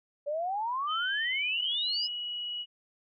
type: exponential sweep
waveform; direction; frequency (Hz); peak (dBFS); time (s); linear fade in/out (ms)
sine; up; 564 to 5190; -29; 0.26-2.08; 20
type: tone with pitch glide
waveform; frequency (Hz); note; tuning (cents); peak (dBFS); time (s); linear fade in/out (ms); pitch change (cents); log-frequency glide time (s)
sine; 3071 to 2919; G7 to F#7; -36 to -24; -33; 0.87-2.66; 50; -88; 1.24-1.71
effects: none